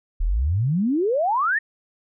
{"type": "exponential sweep", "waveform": "sine", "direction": "up", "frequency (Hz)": [34.83, 1885], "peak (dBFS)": -18, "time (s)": [0.2, 1.59], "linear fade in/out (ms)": 10, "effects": []}